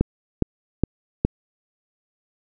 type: click train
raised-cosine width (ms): 3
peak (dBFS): -4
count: 4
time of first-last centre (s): 0.01-1.25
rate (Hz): 2.42
effects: none